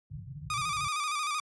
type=low-pass noise; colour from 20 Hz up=white; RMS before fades=-39 dBFS; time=0.1-0.88 s; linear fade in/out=5 ms; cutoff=160 Hz; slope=96 dB/octave
type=tone with vibrato; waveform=sawtooth; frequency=1200 Hz; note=D6; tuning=37 cents sharp; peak=-26 dBFS; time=0.5-1.4 s; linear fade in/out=2 ms; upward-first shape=square; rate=13 Hz; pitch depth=52 cents each way
effects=high-pass 100 Hz 12 dB/octave + resampled to 24000 Hz